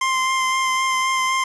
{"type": "tone with vibrato", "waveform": "25% pulse", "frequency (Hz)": 1046.5, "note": "C6", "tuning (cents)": 0, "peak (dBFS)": -14, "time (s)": [0.01, 1.44], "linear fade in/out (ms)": 5, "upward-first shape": "sine", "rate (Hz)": 3.9, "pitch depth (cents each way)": 14, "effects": ["resampled to 22050 Hz", "7-bit"]}